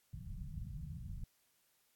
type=low-pass noise; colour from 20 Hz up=pink; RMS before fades=-45 dBFS; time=0.13-1.24 s; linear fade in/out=5 ms; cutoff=180 Hz; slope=48 dB/octave; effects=white hiss -75 dBFS RMS until 1.95 s + AAC 64 kbps